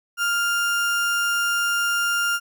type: tone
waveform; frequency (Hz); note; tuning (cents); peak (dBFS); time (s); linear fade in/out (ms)
35% pulse; 1401; F6; +5; -18; 0.17-2.4; 50
effects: none